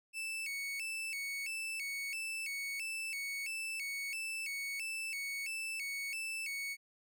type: tone with vibrato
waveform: 40% pulse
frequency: 2424 Hz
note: D#7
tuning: 46 cents flat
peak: -37 dBFS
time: 0.13-6.77 s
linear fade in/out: 50 ms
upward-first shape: square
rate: 1.5 Hz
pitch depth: 150 cents each way
effects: none